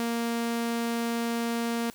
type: tone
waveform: sawtooth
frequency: 233.1 Hz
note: A#3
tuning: in tune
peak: -23 dBFS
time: 0-1.9 s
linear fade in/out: 0 ms
effects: white hiss -52 dBFS RMS until 1.94 s